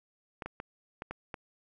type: clicks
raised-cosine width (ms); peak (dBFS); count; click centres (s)
0.5; -23; 6; 0.422 / 0.46 / 0.601 / 1.021 / 1.11 / 1.342
effects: none